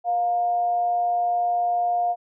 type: tone with amplitude modulation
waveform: sine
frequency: 707 Hz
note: F5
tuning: 21 cents sharp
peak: -18 dBFS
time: 0.04-2.16 s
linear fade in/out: 50 ms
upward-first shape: sine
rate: 222 Hz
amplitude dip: 30%
effects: none